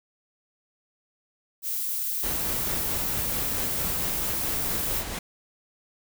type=noise; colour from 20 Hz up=violet; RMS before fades=-29 dBFS; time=1.62-5.04 s; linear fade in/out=50 ms
type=noise with tremolo; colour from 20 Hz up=pink; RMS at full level=-32 dBFS; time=2.23-5.19 s; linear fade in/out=5 ms; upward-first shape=sine; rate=4.5 Hz; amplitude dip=30%
effects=none